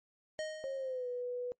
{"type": "tone with exponential decay", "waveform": "square", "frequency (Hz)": 622.3, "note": "D#5", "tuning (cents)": 0, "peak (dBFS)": -35, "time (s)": [0.39, 1.22], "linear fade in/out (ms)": 0, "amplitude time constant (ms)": 180}
{"type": "tone with pitch glide", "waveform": "sine", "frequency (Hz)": [540, 492.3], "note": ["C#5", "B4"], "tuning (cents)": [-45, -6], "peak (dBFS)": -35, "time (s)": [0.64, 1.52], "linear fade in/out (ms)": 0, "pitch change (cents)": -161, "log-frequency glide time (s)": [0.76, 1.08]}
{"effects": ["noise-tail reverb RT60 0.1 s tail -23 dB re dry", "MP3 32 kbps"]}